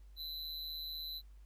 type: tone with amplitude modulation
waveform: square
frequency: 4012 Hz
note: B7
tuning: 26 cents sharp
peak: -38 dBFS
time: 0.16-1.22 s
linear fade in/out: 50 ms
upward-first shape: sine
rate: 156 Hz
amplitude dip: 75%
effects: added 50 Hz sine -53 dBFS peak until 1.45 s + pink hiss -75 dBFS RMS until 1.45 s